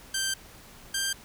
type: tone pair in turn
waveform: 10% pulse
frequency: 1567 / 1582.5 Hz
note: G6 / G6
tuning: -1 / +16 cents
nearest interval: unison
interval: 17 cents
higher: second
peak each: -18 dBFS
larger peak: neither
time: 0.14-0.34 / 0.94-1.13 s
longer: first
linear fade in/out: 5 ms
effects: pink hiss -50 dBFS RMS until 1.24 s